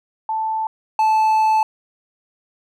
sine / triangle tone pair in turn, 880 / 872.9 Hz, A5 / A5, 0 / -14 cents, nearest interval unison, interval 14 cents, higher first, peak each -19 / -11 dBFS, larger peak second, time 0.29-0.67 / 0.99-1.63 s, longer second, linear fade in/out 2 ms, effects none

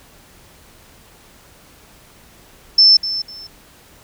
sine tone with echo, 5300 Hz, E8, 9 cents sharp, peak -6 dBFS, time 2.78-2.97 s, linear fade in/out 5 ms, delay 250 ms, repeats 2, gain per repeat -13 dB, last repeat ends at 3.47 s, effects pink hiss -47 dBFS RMS until 4.03 s

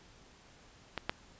clicks, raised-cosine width 0.3 ms, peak -18 / -14 dBFS, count 2, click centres 0.977 / 1.095 s, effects pink hiss -59 dBFS RMS until 1.39 s + resampled to 16000 Hz

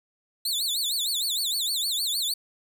sawtooth tone with vibrato, 3938 Hz, B7, 6 cents flat, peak -22 dBFS, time 0.45-2.34 s, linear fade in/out 5 ms, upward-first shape sine, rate 6.5 Hz, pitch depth 240 cents each way, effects none

